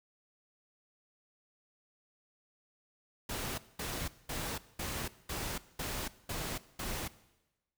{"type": "noise bursts", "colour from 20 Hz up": "pink", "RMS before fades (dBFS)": -38, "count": 8, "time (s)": [3.29, 7.08], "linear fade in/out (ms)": 5, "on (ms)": 290, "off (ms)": 210, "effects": ["noise-tail reverb RT60 1.0 s tail -18 dB re dry"]}